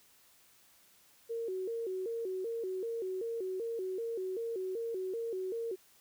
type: tone with vibrato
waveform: sine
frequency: 415.3 Hz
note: G#4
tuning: in tune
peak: -34 dBFS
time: 1.29-5.76 s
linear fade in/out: 20 ms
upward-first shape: square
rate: 2.6 Hz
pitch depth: 180 cents each way
effects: white hiss -64 dBFS RMS until 6 s